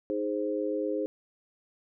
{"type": "chord", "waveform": "sine", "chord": "Ab major", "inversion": "second", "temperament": "equal", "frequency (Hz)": [311.1, 415.3, 523.3], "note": ["Eb4", "Ab4", "C5"], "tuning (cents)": [0, 0, 0], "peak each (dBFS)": -32, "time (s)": [0.1, 1.06], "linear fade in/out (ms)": 0, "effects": []}